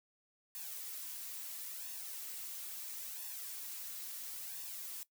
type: noise with flanger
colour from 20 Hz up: blue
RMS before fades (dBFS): -45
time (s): 0.55-5.03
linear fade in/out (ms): 0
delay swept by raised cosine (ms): 1.1 to 4.3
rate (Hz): 0.74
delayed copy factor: +0.65
effects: noise-tail reverb RT60 0.1 s tail -18 dB re dry